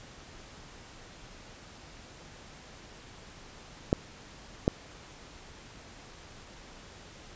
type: clicks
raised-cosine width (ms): 2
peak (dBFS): -9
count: 2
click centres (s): 3.929 / 4.679
effects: pink hiss -50 dBFS RMS until 7.35 s + resampled to 16000 Hz